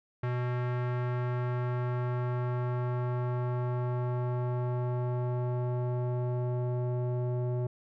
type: tone with low-pass filter sweep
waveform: square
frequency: 123.47 Hz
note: B2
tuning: in tune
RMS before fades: -31 dBFS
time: 0.23-7.67 s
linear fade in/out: 5 ms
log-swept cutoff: 1800 to 590 Hz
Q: 1.3
effects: none